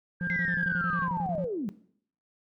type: tone with pitch glide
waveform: sine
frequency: 1597 to 1579.6 Hz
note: G6 to G6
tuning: +32 to +13 cents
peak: -30 dBFS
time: 0.2-1.09 s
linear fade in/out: 50 ms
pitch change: -19 cents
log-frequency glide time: 0.67-0.76 s
type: tone bursts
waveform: triangle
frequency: 175.1 Hz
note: F3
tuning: 5 cents sharp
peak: -27 dBFS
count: 14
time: 0.21-1.443 s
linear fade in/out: 0 ms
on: 63 ms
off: 27 ms
type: linear sweep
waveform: sine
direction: down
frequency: 2086 to 176.9 Hz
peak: -29 dBFS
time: 0.3-1.69 s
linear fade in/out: 0 ms
effects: noise-tail reverb RT60 0.6 s tail -17 dB re dry + tanh soft clip ceiling -16 dBFS